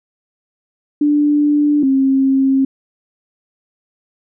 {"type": "tone pair in turn", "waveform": "sine", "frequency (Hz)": [294.2, 268.5], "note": ["D4", "C4"], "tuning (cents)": [3, 45], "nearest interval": "major second", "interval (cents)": 158, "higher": "first", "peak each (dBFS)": -10, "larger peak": "neither", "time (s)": [[1.01, 1.83], [1.83, 2.65]], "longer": "neither", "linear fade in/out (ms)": 5, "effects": []}